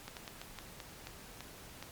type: slowing click train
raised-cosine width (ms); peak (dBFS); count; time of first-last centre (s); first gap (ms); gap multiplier
0.2; -26; 9; 0.08-1.826; 88; 1.25
effects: pink hiss -52 dBFS RMS until 1.91 s + MP3 96 kbps